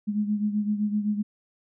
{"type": "beating tone pair", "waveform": "sine", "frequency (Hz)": [207.7, 215.5], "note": ["G#3", "A3"], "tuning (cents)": [0, -36], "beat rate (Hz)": 7.8, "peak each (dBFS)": [-24, -30], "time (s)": [0.07, 1.23], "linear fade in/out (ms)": 20, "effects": []}